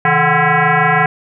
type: tone with frequency modulation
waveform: sine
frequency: 460 Hz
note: A#4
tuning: 23 cents flat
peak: -9 dBFS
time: 0.05-1.06 s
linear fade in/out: 2 ms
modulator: 298 Hz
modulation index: 5.6
effects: none